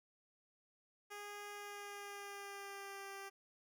10% pulse tone with pitch glide, 410.8 to 393.4 Hz, G#4 to G4, -19 to +6 cents, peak -39 dBFS, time 1.1-3.3 s, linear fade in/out 20 ms, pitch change -75 cents, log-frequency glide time 1.52-3.1 s, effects none

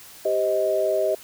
sine chord, C minor, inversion second, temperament just, 392.4 / 523.3 / 627.9 Hz, G4 / C5 / Eb5, +2 / 0 / +16 cents, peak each -25 / -27 / -21 dBFS, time 0.25-1.15 s, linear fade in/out 5 ms, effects white hiss -45 dBFS RMS until 1.23 s

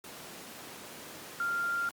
sine tone in noise, 1392 Hz, F6, 6 cents flat, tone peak -29 dBFS, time 1.4-1.89 s, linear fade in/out 2 ms, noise pink, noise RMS -45 dBFS, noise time 0.04-1.91 s, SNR +13 dB, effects high-pass 200 Hz 12 dB/octave + Opus 48 kbps

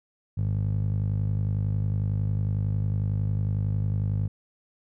15% pulse tone with band-pass filter, 51 Hz, G#1, 31 cents flat, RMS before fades -26 dBFS, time 0.37-4.28 s, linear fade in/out 10 ms, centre 110 Hz, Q 2.4, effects none

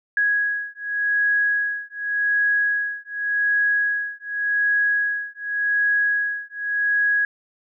sine beating tone pair, 1661.2 / 1662.07 Hz, G#6 / G#6, 0 / +1 cents, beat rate 0.87 Hz, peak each -22 dBFS, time 0.17-7.25 s, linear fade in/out 2 ms, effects none

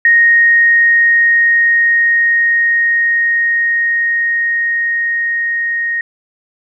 sine tone with level ramp, 1864.7 Hz, A#6, in tune, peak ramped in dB -5 to -14 dBFS, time 0.05-6.01 s, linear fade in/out 2 ms, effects none

